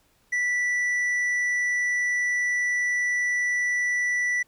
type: tone with tanh clipping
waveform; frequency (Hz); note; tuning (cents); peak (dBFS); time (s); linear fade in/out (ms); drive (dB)
sine; 1965; B6; -9; -23; 0.32-4.43; 10; 5
effects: pink hiss -64 dBFS RMS until 4.47 s